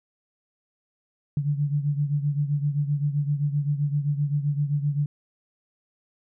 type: beating tone pair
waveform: sine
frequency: 143.6 / 151.3 Hz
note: D3 / D#3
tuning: -39 / -48 cents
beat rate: 7.7 Hz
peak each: -23 / -28 dBFS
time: 1.37-5.06 s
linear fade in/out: 2 ms
effects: none